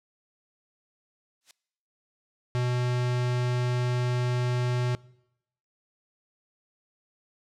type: noise with exponential growth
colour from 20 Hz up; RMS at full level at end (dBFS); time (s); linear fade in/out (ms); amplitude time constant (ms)
blue; -39; 1.41-1.51; 2; 21
type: tone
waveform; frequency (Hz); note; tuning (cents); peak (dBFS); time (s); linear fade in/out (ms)
square; 123.6; B2; +2; -25; 2.55-4.95; 0
effects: noise-tail reverb RT60 0.8 s tail -22 dB re dry + low-pass 6000 Hz 12 dB/octave